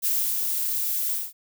violet noise with ADSR envelope, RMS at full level -23 dBFS, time 0.02-1.33 s, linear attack 32 ms, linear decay 320 ms, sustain -3 dB, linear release 200 ms, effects none

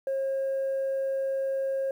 sine tone, 539 Hz, C#5, 49 cents flat, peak -24 dBFS, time 0.07-1.91 s, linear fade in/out 2 ms, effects tanh soft clip ceiling -24 dBFS + 10-bit

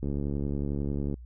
click train, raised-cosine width 3 ms, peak -19 dBFS, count 80, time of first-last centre 0.03-1.141 s, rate 71.1 Hz, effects added 60 Hz sine -42 dBFS peak until 1.25 s

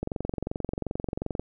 click train, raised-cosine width 2 ms, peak -16 dBFS, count 32, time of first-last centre 0.03-1.396 s, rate 22.7 Hz, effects none

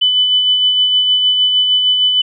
sine tone with tremolo, 3000 Hz, F#7, 23 cents sharp, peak -8 dBFS, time 0.01-2.22 s, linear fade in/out 10 ms, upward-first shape sine, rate 6.5 Hz, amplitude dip 35%, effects none

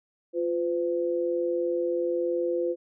sine tone pair together, 349 / 508 Hz, F4 / B4, -1 / +49 cents, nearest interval tritone, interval 650 cents, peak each -27 dBFS, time 0.33-2.76 s, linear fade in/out 50 ms, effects none

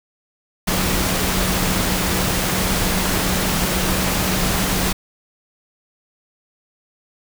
sine tone in noise, 185.1 Hz, F#3, 1 cent sharp, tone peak -25 dBFS, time 0.67-4.93 s, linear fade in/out 10 ms, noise pink, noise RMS -20 dBFS, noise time 0.67-4.93 s, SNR -8 dB, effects none

